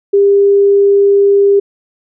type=tone; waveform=sine; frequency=400.2 Hz; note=G4; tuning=36 cents sharp; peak=-5 dBFS; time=0.13-1.6 s; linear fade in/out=10 ms; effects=none